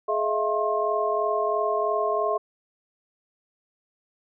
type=tone cluster; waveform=sine; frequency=422 / 639 / 682 / 1069 Hz; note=G#4 / D#5 / F5 / C6; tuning=+28 / +46 / -41 / +37 cents; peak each=-27 / -27 / -28 / -27 dBFS; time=0.08-2.38 s; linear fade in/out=10 ms; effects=none